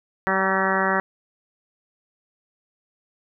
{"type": "harmonic tone with a mistuned harmonic", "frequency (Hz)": 191.5, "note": "G3", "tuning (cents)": -40, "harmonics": [1, 2, 3, 4, 5, 6, 7, 8, 9, 10], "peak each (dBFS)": [-28, -28, -28, -28, -28, -28, -28, -28, -28, -28], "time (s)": [0.27, 1], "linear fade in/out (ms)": 0, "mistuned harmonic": 5, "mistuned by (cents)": -24, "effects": []}